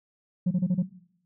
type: tone bursts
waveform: sine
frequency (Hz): 180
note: F#3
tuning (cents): -47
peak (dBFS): -18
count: 5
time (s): 0.46-0.828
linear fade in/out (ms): 10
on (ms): 52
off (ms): 27
effects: noise-tail reverb RT60 0.7 s tail -18 dB re dry + tanh soft clip ceiling -19 dBFS

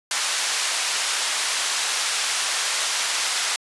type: band-pass noise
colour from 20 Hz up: white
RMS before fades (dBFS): -24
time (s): 0.11-3.56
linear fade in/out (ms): 2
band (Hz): 850 to 7300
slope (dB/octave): 12
effects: resampled to 24000 Hz

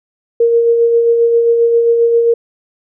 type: tone with tremolo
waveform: sine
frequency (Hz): 466.2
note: A#4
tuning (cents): 0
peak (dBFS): -6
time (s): 0.4-2.34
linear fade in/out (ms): 5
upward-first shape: sine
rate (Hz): 7.5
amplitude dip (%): 35
effects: none

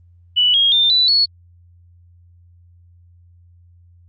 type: tone with pitch steps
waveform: sine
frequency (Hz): 2960 / 3265 / 3602 / 3974 / 4384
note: F#7 / G#7 / A7 / B7 / C#8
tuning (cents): 0 / -30 / +40 / +10 / -20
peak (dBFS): -11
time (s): 0.36-1.26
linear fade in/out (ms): 20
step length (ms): 180
effects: added 87 Hz sine -46 dBFS peak until 4.08 s + Opus 32 kbps

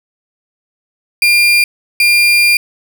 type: tone pair in turn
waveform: 35% pulse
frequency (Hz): 2400 / 2400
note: D7 / D7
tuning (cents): +37 / +37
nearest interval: unison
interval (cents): 0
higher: neither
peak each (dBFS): -5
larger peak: neither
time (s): 1.22-1.64 / 2-2.57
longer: second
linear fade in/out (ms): 2
effects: none

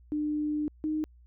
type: tone pair in turn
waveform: sine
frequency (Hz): 300 / 308.6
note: D4 / D#4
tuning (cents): +37 / -14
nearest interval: unison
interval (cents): 49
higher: second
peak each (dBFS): -27 / -27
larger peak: neither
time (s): 0.12-0.68 / 0.84-1.04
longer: first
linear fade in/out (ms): 0
effects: added 60 Hz sine -53 dBFS peak until 1.26 s

